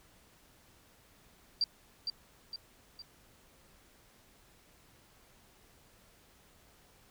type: tone with echo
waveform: sine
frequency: 4703 Hz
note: D8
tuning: 2 cents sharp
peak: -26 dBFS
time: 1.61-1.64 s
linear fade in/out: 2 ms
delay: 460 ms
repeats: 3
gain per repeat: -6 dB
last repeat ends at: 3.02 s
effects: pink hiss -63 dBFS RMS until 7.1 s